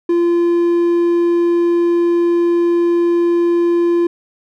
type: tone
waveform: triangle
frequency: 344 Hz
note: F4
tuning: 26 cents flat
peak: -9 dBFS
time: 0.09-4.07 s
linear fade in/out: 5 ms
effects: none